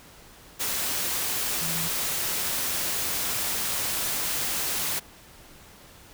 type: tone in noise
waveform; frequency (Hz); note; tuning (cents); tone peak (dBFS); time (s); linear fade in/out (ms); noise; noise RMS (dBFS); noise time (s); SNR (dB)
sine; 164.81; E3; 0; -34; 1.61-1.89; 20; white; -28; 0.59-5; -9
effects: pink hiss -50 dBFS RMS until 6.13 s